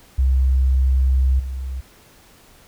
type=tone with level steps; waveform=sine; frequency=65.41 Hz; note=C2; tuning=in tune; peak=-13 / -24 dBFS; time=0.18-1.81 s; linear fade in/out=10 ms; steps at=1.39 s; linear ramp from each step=10 ms; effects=pink hiss -50 dBFS RMS until 2.67 s